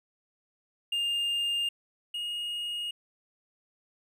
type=tone pair in turn; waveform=triangle; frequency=2812 / 2866 Hz; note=F7 / F7; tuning=+11 / +44 cents; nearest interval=unison; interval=33 cents; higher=second; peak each=-25 / -30 dBFS; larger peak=first; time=0.92-1.69 / 2.14-2.91 s; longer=neither; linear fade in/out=5 ms; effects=none